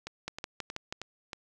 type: two click trains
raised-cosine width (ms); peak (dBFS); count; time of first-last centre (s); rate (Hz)
0.2; -18 / -21; 5 / 5; 0.28-0.925 / 0.07-1.332; 6.2 / 3.17
effects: none